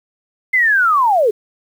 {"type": "linear sweep", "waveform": "sine", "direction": "down", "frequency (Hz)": [2093, 395], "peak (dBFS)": -10, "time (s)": [0.53, 1.31], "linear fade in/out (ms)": 10, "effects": ["7-bit"]}